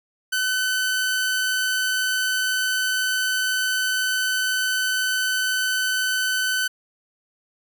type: tone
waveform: sawtooth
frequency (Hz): 1514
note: F#6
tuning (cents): +39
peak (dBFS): -17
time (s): 0.32-6.68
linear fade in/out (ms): 10
effects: none